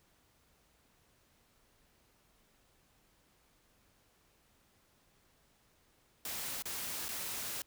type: noise with dropouts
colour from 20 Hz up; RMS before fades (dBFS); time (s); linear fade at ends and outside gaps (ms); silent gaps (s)
white; -40; 6.25-7.62; 2; 6.623-6.655 / 7.084-7.088
effects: pink hiss -70 dBFS RMS until 7.66 s